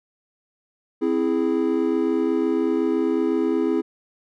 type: chord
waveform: triangle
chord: C augmented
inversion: none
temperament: equal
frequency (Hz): 261.6 / 329.6 / 415.3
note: C4 / E4 / G#4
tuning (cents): 0 / 0 / 0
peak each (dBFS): -22 / -20 / -22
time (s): 1.01-3.82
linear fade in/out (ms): 20
effects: none